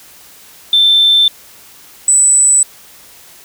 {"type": "tone pair in turn", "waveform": "sine", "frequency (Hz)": [3551, 7958], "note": ["A7", "B8"], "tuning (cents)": [15, 12], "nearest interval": "octave + major second", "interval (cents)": 1397, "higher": "second", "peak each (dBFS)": -5, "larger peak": "neither", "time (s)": [[0.73, 1.28], [2.08, 2.63]], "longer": "neither", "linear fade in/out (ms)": 2, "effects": ["tanh soft clip ceiling -1 dBFS", "white hiss -40 dBFS RMS until 3.44 s"]}